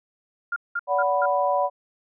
sine tone bursts, 1403 Hz, F6, 8 cents sharp, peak -23 dBFS, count 4, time 0.52-1.258 s, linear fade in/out 5 ms, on 42 ms, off 190 ms
sine chord, B minor, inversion first, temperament equal with one note detuned, 573.9 / 740 / 987.8 Hz, D5 / F#5 / B5, -40 / 0 / 0 cents, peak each -23 / -24 / -24 dBFS, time 0.87-1.7 s, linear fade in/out 50 ms
effects none

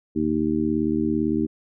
harmonic tone with a mistuned harmonic, 77.78 Hz, D#2, in tune, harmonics 1 / 2 / 3 / 4 / 5, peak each -35 / -33 / -24 / -23 / -28 dBFS, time 0.15-1.47 s, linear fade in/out 20 ms, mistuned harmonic 1, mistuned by +58 cents, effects none

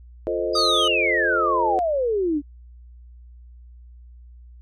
sine chord, F dominant seventh, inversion none, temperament equal, 349.2 / 440 / 523.3 / 622.3 Hz, F4 / A4 / C5 / Eb5, 0 / 0 / 0 / 0 cents, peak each -27 dBFS, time 0.27-1.79 s, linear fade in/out 0 ms
sine exponential sweep, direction down, 4978 to 278.1 Hz, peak -19 dBFS, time 0.53-2.42 s, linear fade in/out 50 ms
square tone, 1244.5 Hz, D#6, in tune, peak -23 dBFS, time 0.55-0.88 s, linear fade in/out 5 ms
effects added 60 Hz sine -42 dBFS peak until 4.61 s + resampled to 24000 Hz

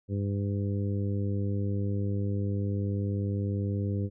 harmonic tone, 100.3 Hz, G2, 40 cents sharp, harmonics 1 / 2 / 3 / 4 / 5, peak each -28 / -34 / -38 / -40 / -42 dBFS, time 0.08-4.1 s, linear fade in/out 50 ms, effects none

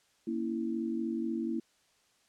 sine chord, A# diminished, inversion none, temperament equal, 233.1 / 277.2 / 329.6 Hz, A#3 / C#4 / E4, 0 / 0 / 0 cents, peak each -34 / -40 / -34 dBFS, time 0.27-1.6 s, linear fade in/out 5 ms, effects white hiss -69 dBFS RMS until 2.28 s + low-pass 8000 Hz 12 dB/octave

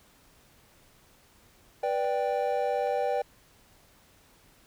triangle chord, G major, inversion first, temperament just, 490 / 588 / 784 Hz, B4 / D5 / G5, -14 / +2 / 0 cents, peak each -28 dBFS, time 1.83-3.22 s, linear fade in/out 5 ms
clicks, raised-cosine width 0.3 ms, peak -33 dBFS, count 2, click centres 2.045 / 2.872 s
effects pink hiss -60 dBFS RMS until 4.66 s

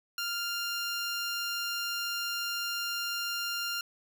15% pulse tone, 1396.9 Hz, F6, in tune, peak -25 dBFS, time 0.18-3.81 s, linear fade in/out 2 ms, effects none

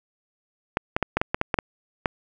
clicks, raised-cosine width 0.5 ms, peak -6 dBFS, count 10, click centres 0.771 / 0.965 / 1.027 / 1.17 / 1.215 / 1.345 / 1.414 / 1.542 / 1.588 / 2.058 s, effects none

